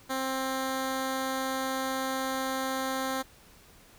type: tone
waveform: 10% pulse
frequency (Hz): 264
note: C4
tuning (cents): +16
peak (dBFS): -21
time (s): 0.09-3.23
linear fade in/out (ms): 20
effects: pink hiss -56 dBFS RMS until 3.98 s